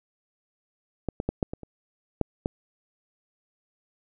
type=clicks; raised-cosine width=2 ms; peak=-14 / -15 / -12 / -10 / -19 / -27 / -9 / -12 dBFS; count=8; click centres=1.087 / 1.201 / 1.29 / 1.428 / 1.535 / 1.633 / 2.213 / 2.459 s; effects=none